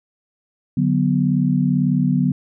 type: chord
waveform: sine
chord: B minor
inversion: first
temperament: equal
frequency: 146.83 / 185 / 246.9 Hz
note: D3 / F#3 / B3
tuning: 0 / 0 / 0 cents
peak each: -19 dBFS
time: 0.77-2.32 s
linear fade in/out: 5 ms
effects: none